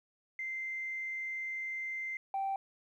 sine tone pair in turn, 2083 / 780.2 Hz, C7 / G5, -8 / -8 cents, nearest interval octave + perfect fourth, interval 1700 cents, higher first, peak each -35 / -30 dBFS, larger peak second, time 0.39-2.17 / 2.34-2.56 s, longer first, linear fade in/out 2 ms, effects tanh soft clip ceiling -29 dBFS + 12-bit

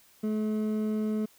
triangle tone pair together, 215.3 / 428.6 Hz, A3 / A4, -37 / -45 cents, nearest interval octave, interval 1192 cents, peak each -25 / -33 dBFS, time 0.23-1.26 s, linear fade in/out 10 ms, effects white hiss -60 dBFS RMS until 1.38 s

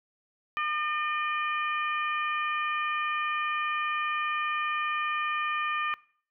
harmonic tone, 605 Hz, D#5, 49 cents flat, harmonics 2 / 3 / 4 / 5, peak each -29 / -34 / -34 / -41 dBFS, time 0.57-5.94 s, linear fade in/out 0 ms, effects noise-tail reverb RT60 0.5 s tail -21 dB re dry

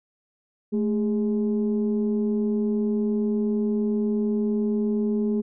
sine tone pair together, 217 / 409.7 Hz, A3 / G#4, -24 / -24 cents, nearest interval major seventh, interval 1100 cents, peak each -21 / -26 dBFS, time 0.72-5.42 s, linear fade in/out 20 ms, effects tanh soft clip ceiling -15 dBFS

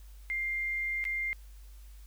sine tone with dropouts, 2100 Hz, C7, 6 cents sharp, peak -30 dBFS, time 0.3-1.33 s, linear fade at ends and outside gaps 0 ms, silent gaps 1.041-1.052 s, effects added 50 Hz sine -47 dBFS peak until 2.06 s + white hiss -63 dBFS RMS until 2.06 s

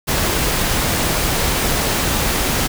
pink noise, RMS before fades -18 dBFS, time 0.07-2.68 s, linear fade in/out 20 ms, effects none

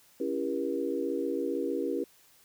sine chord, C# diminished seventh, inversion none, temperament just, 277.2 / 332.6 / 399.1 / 479 Hz, C#4 / E4 / G4 / Bb4, 0 / +16 / +31 / +47 cents, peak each -34 dBFS, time 0.2-2.04 s, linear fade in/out 5 ms, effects white hiss -61 dBFS RMS until 2.44 s

